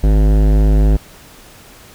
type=tone with hard clipping; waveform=sine; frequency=51.91 Hz; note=G#1; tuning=in tune; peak=-10 dBFS; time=0.03-0.97 s; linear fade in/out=10 ms; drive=17 dB; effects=pink hiss -41 dBFS RMS until 1.94 s